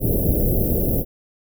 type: band-stop noise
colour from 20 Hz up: pink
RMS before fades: -19 dBFS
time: 0-1.05 s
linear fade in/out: 50 ms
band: 590 to 12000 Hz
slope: 48 dB/octave
effects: none